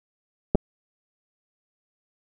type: clicks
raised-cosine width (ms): 2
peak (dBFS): -6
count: 2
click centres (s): 0.549 / 0.554
effects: none